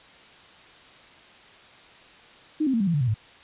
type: tone with pitch steps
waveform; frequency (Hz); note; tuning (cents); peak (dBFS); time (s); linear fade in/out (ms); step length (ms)
sine; 308.4 / 265.4 / 228.4 / 196.54 / 169.13 / 145.55 / 125.25 / 107.78; D#4 / C4 / A#3 / G3 / E3 / D3 / B2 / A2; -15 / +25 / -35 / +5 / +45 / -15 / +25 / -35; -20; 2.6-3.144; 10; 68
effects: white hiss -50 dBFS RMS until 3.43 s + resampled to 8000 Hz